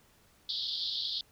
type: band-pass noise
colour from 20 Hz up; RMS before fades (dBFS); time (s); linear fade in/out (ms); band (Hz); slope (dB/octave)
pink; -35; 0.49-1.21; 2; 3300 to 4900; 96
effects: pink hiss -64 dBFS RMS until 1.31 s